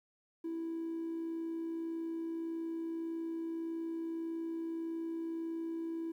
triangle tone with amplitude modulation, 329.6 Hz, E4, in tune, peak -31 dBFS, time 0.44-6.12 s, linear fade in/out 10 ms, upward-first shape sine, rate 61.7 Hz, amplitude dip 40%, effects tanh soft clip ceiling -32 dBFS + 12-bit

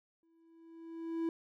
triangle tone with exponential growth, 329.6 Hz, E4, in tune, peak -28 dBFS, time 0.23-1.29 s, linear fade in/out 1 ms, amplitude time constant 230 ms, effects none

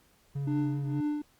triangle tone with vibrato, 138.59 Hz, C#3, in tune, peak -28 dBFS, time 0.35-1.01 s, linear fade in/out 10 ms, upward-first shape square, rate 5.1 Hz, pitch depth 21 cents each way
triangle tone with tremolo, 297.1 Hz, D4, 20 cents sharp, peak -24 dBFS, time 0.47-1.22 s, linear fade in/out 5 ms, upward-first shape triangle, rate 2.1 Hz, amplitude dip 95%
effects pink hiss -65 dBFS RMS until 1.39 s + Opus 48 kbps

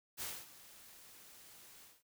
white noise with ADSR envelope, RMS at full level -41 dBFS, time 0.17-2.03 s, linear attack 44 ms, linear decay 240 ms, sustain -17 dB, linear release 200 ms, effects none

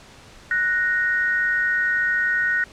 sine tone pair together, 1478.2 / 1864.7 Hz, F#6 / A#6, -2 / 0 cents, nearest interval major third, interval 402 cents, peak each -21 dBFS, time 0.51-2.64 s, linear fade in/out 2 ms, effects pink hiss -46 dBFS RMS until 2.72 s + low-pass 7000 Hz 12 dB/octave

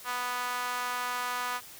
sawtooth tone with high-pass filter, 246.9 Hz, B3, in tune, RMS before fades -33 dBFS, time 0.04-1.61 s, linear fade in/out 50 ms, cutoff 1100 Hz, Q 2.5, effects white hiss -48 dBFS RMS until 1.79 s

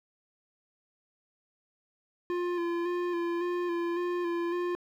square tone with vibrato, 347.5 Hz, F4, 9 cents flat, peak -29 dBFS, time 2.3-4.75 s, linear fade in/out 0 ms, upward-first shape square, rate 1.8 Hz, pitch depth 26 cents each way, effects low-pass 2000 Hz 12 dB/octave + 10-bit

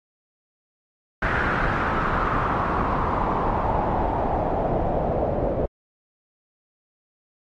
pink noise with low-pass filter sweep, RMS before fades -23 dBFS, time 1.22-5.66 s, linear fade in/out 5 ms, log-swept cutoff 1600 to 570 Hz, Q 3.2, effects AAC 48 kbps

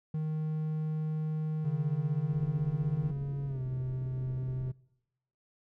triangle tone, 155.56 Hz, D#3, in tune, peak -28 dBFS, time 0.14-3.11 s, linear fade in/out 5 ms
triangle tone with pitch glide, 139.6 to 128.76 Hz, C#3 to C3, +13 to -27 cents, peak -30 dBFS, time 1.64-4.72 s, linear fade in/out 10 ms, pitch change -140 cents, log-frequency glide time 3.47-3.61 s
pink low-pass noise, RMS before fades -47 dBFS, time 2.28-4.71 s, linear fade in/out 10 ms, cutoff 400 Hz, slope 24 dB/octave
effects noise-tail reverb RT60 0.9 s tail -23 dB re dry

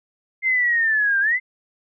sine linear two-way sweep, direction down then up, 2100 to 1568 to 2100 Hz, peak -16 dBFS, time 0.42-1.4 s, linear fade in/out 50 ms, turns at 1.2 s, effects none

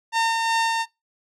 sawtooth tone with tremolo, 910 Hz, A#5, 42 cents flat, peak -14 dBFS, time 0.12-0.86 s, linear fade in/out 50 ms, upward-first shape sine, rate 2.7 Hz, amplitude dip 30%, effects noise-tail reverb RT60 0.2 s tail -21 dB re dry + low-pass 7000 Hz 12 dB/octave

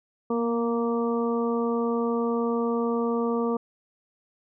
harmonic tone with a mistuned harmonic, 233.1 Hz, A#3, in tune, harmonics 1 / 2 / 3 / 4 / 5, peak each -26 / -26 / -37 / -36 / -34 dBFS, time 0.3-3.57 s, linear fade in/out 5 ms, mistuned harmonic 1, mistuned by +17 cents, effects none

